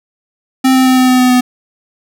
square tone with pitch steps, 261.6 / 259.6 / 257.7 / 255.8 / 253.9 / 252 / 250.1 Hz, C4 / C4 / C4 / C4 / B3 / B3 / B3, 0 / -13 / -26 / -39 / +48 / +35 / +22 cents, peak -7 dBFS, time 0.64-1.41 s, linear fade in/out 10 ms, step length 110 ms, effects none

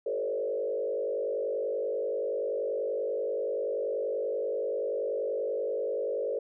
sine tone with frequency modulation, 493.9 Hz, B4, in tune, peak -28 dBFS, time 0.06-6.39 s, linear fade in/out 5 ms, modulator 50.4 Hz, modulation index 1.6, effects none

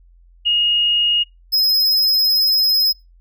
sine / square tone pair in turn, 2864 / 5103 Hz, F7 / D#8, +43 / +43 cents, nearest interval minor seventh, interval 1000 cents, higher second, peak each -13 dBFS, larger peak neither, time 0.45-1.24 / 1.52-2.93 s, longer second, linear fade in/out 20 ms, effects noise-tail reverb RT60 0.2 s tail -22 dB re dry + added 43 Hz sine -46 dBFS peak until 3.2 s

